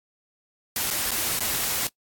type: noise with dropouts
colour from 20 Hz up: white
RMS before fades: -26 dBFS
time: 0.76-1.87 s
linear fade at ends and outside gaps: 1 ms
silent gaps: 0.903-0.909 / 1.108-1.115 / 1.39-1.405 s
effects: noise-tail reverb RT60 0.1 s tail -21 dB re dry + AAC 64 kbps